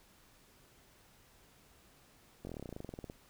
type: slowing click train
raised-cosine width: 2 ms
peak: -30 dBFS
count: 19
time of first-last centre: 2.45-3.099 s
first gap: 21 ms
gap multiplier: 1.06
effects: pink hiss -64 dBFS RMS until 3.29 s